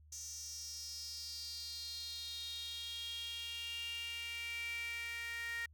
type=tone with high-pass filter sweep; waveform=sawtooth; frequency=466.2 Hz; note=A#4; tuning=in tune; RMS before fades=-44 dBFS; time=0.12-5.66 s; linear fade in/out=5 ms; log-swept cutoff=6200 to 1900 Hz; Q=7.2; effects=added 76 Hz sine -59 dBFS peak until 5.73 s